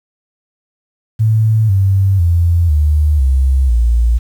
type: tone with pitch steps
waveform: sine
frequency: 110 / 96.87 / 85.31 / 75.13 / 66.17 / 58.27 Hz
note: A2 / G2 / F2 / D2 / C2 / A#1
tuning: 0 / -20 / -40 / +40 / +20 / 0 cents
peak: -8 dBFS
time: 1.19-4.19 s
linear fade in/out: 20 ms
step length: 500 ms
effects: 7-bit